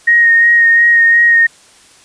sine tone with vibrato, 1864.7 Hz, A#6, in tune, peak -5 dBFS, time 0.07-1.47 s, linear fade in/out 10 ms, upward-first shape sine, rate 2.8 Hz, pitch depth 19 cents each way, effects white hiss -44 dBFS RMS until 2.04 s + resampled to 22050 Hz

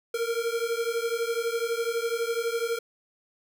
square beating tone pair, 458.4 / 470.4 Hz, A#4 / A#4, -29 / +16 cents, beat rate 12 Hz, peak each -30 dBFS, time 0.14-2.79 s, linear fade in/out 5 ms, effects none

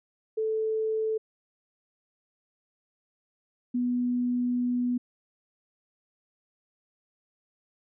sine tone pair in turn, 438.7 / 245.7 Hz, A4 / B3, -5 / -9 cents, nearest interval minor seventh, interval 1004 cents, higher first, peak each -25 / -24 dBFS, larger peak second, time 0.37-1.18 / 3.74-4.98 s, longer second, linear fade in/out 10 ms, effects none

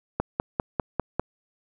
click train, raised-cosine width 1 ms, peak -9 dBFS, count 6, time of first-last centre 0.2-1.196 s, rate 5.02 Hz, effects none

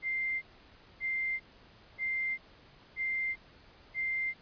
sine tone bursts, 2093 Hz, C7, in tune, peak -30 dBFS, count 5, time 0.02-4.34 s, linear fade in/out 50 ms, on 400 ms, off 580 ms, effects pink hiss -58 dBFS RMS until 4.41 s + resampled to 11025 Hz

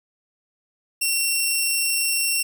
10% pulse tone, 2726 Hz, F7, 43 cents flat, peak -11 dBFS, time 1.01-2.43 s, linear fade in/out 10 ms, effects none

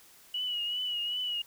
sine tone with vibrato, 2924 Hz, F#7, 21 cents flat, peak -30 dBFS, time 0.34-1.42 s, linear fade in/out 5 ms, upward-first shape triangle, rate 2.6 Hz, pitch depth 55 cents each way, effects white hiss -57 dBFS RMS until 1.46 s

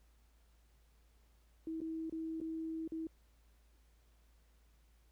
sine tone with dropouts, 322.5 Hz, E4, 38 cents flat, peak -38 dBFS, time 1.67-3.07 s, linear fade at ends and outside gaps 2 ms, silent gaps 1.805-1.815 / 2.097-2.124 / 2.403-2.413 / 2.877-2.92 s, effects added 56 Hz sine -65 dBFS peak until 5.11 s + pink hiss -75 dBFS RMS until 5.11 s

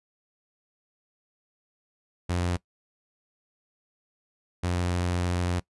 sawtooth tone pair in turn, 88.3 / 88.65 Hz, F2 / F2, +20 / +26 cents, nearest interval unison, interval 6 cents, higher second, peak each -21 dBFS, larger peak neither, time 2.29-2.57 / 4.63-5.6 s, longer second, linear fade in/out 10 ms, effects noise-tail reverb RT60 0.1 s tail -21 dB re dry + resampled to 24000 Hz

